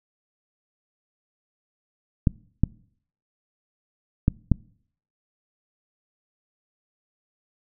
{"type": "clicks", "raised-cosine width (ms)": 5, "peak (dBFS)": -5, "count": 4, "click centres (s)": [2.272, 2.636, 4.281, 4.517], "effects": ["noise-tail reverb RT60 0.6 s tail -24 dB re dry"]}